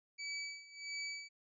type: tone with tremolo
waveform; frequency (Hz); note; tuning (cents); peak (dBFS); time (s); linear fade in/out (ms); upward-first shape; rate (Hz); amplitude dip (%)
25% pulse; 2292; D7; -43; -35; 0.18-1.29; 20; sine; 1.5; 85
effects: resampled to 22050 Hz